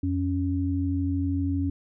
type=tone pair together; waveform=sine; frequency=88.17 / 277.2 Hz; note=F2 / C#4; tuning=+17 / 0 cents; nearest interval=octave + minor sixth; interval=1983 cents; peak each=-26 dBFS; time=0.03-1.7 s; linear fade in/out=5 ms; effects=none